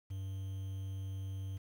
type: tone with quantisation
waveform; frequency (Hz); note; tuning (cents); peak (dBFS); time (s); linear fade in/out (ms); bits
triangle; 96.2; G2; -32; -36; 0.1-1.58; 10; 10
effects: none